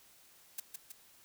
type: noise with echo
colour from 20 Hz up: blue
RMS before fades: -38 dBFS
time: 0.58-0.6 s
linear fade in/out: 5 ms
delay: 160 ms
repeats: 2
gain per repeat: -4 dB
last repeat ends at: 0.92 s
effects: white hiss -62 dBFS RMS until 1.24 s